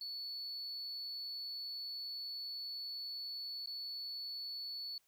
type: tone with dropouts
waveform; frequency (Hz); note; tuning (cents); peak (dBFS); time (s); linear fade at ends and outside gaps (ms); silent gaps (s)
sine; 4435; C#8; 0; -39; 0.01-4.98; 2; 3.66-3.672
effects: tanh soft clip ceiling -39 dBFS + white hiss -75 dBFS RMS until 5.07 s